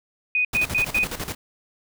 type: tone bursts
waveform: sine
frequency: 2489 Hz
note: D#7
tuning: in tune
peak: -18 dBFS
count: 4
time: 0.35-1.042 s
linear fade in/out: 2 ms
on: 98 ms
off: 100 ms
type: noise with tremolo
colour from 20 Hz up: pink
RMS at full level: -29 dBFS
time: 0.53-1.35 s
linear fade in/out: 5 ms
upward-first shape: square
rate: 12 Hz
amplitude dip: 70%
effects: none